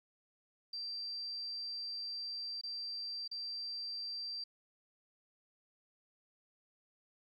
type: tone with dropouts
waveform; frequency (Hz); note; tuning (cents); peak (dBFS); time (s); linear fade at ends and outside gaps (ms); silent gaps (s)
sine; 4699; D8; 0; -39; 0.73-4.44; 5; 2.613-2.635 / 3.278-3.313
effects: 12-bit